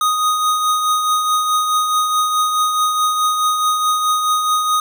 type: tone with tremolo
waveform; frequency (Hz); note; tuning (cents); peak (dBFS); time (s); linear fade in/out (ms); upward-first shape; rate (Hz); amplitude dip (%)
square; 1244.5; D#6; 0; -13; 0.01-4.8; 2; triangle; 4.7; 45
effects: none